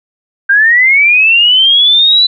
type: linear sweep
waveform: sine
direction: up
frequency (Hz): 1568 to 4007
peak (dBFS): -4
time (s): 0.49-2.27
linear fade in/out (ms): 10
effects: none